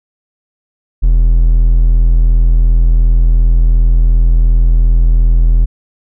triangle tone, 41.38 Hz, E1, 7 cents sharp, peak -3 dBFS, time 1.02-5.66 s, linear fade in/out 20 ms, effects none

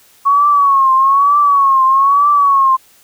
sine tone with vibrato, 1108.7 Hz, C#6, in tune, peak -7 dBFS, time 0.25-2.77 s, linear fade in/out 20 ms, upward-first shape triangle, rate 1.1 Hz, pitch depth 99 cents each way, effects white hiss -48 dBFS RMS until 3.03 s

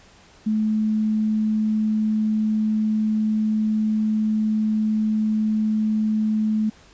sine tone, 215.9 Hz, A3, 33 cents flat, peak -18 dBFS, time 0.46-6.7 s, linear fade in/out 10 ms, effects pink hiss -51 dBFS RMS until 6.93 s + resampled to 16000 Hz

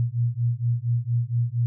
sine beating tone pair, 116.9 / 121.2 Hz, A#2 / B2, +5 / -32 cents, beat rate 4.3 Hz, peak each -24 dBFS, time 0-1.66 s, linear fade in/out 0 ms, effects none

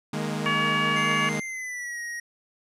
sawtooth chord, D# suspended fourth, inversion none, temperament equal with one note detuned, 153.87 / 207.7 / 233.1 Hz, D#3 / G#3 / A#3, -19 / 0 / 0 cents, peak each -27 / -27 / -29 dBFS, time 0.13-1.4 s, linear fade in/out 5 ms
harmonic tone, 567 Hz, C#5, 39 cents sharp, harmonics 2 / 3 / 4 / 5, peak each -26 / -28 / -29 / -30 dBFS, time 0.46-1.29 s, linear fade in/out 0 ms
square tone with pitch glide, 2093 to 1886.3 Hz, C7 to A#6, 0 to +20 cents, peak -32 dBFS, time 0.96-2.2 s, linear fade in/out 5 ms, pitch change -180 cents, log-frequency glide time 1.44-2 s
click, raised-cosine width 0.2 ms, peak -31 dBFS, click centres 1.4 s
effects low-pass 10000 Hz 12 dB/octave

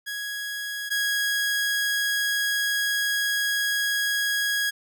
sawtooth tone pair in turn, 1661.2 / 1654.3 Hz, G#6 / G#6, 0 / -7 cents, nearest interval unison, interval 7 cents, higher first, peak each -26 / -19 dBFS, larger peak second, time 0.06-0.9 / 0.9-4.71 s, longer second, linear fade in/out 20 ms, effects none

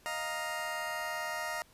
20% pulse chord, Eb suspended second, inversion none, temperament just, 622.3 / 700 / 933.4 Hz, Eb5 / F5 / Bb5, 0 / +4 / +2 cents, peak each -35 / -35 / -34 dBFS, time 0.06-1.62 s, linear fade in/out 0 ms, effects pink hiss -62 dBFS RMS until 1.73 s + resampled to 32000 Hz

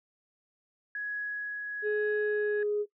sine tone with tremolo, 1673 Hz, G#6, 12 cents sharp, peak -31 dBFS, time 0.95-2.63 s, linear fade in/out 2 ms, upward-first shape triangle, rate 1.1 Hz, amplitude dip 30%
sine tone with pitch glide, 422 to 416.2 Hz, G#4 to G#4, +28 to +4 cents, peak -26 dBFS, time 1.82-2.86 s, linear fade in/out 50 ms, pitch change -24 cents, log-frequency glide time 2.21-2.67 s
effects noise-tail reverb RT60 0.1 s tail -21 dB re dry + tanh soft clip ceiling -19 dBFS

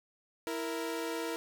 sawtooth tone pair together, 329.7 / 466.2 Hz, E4 / A#4, 0 / 0 cents, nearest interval tritone, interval 600 cents, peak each -33 / -33 dBFS, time 0.47-1.36 s, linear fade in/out 0 ms, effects none

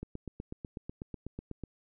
click train, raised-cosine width 3 ms, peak -26 dBFS, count 14, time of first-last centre 0.03-1.637 s, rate 8.09 Hz, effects none

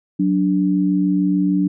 sine tone pair together, 185 / 291.8 Hz, F#3 / D4, 0 / -11 cents, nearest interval minor sixth, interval 789 cents, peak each -17 dBFS, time 0.19-1.68 s, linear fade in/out 10 ms, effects none

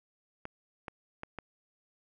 clicks, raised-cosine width 0.5 ms, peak -24 dBFS, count 4, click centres 0.454 / 0.882 / 1.234 / 1.387 s, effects none

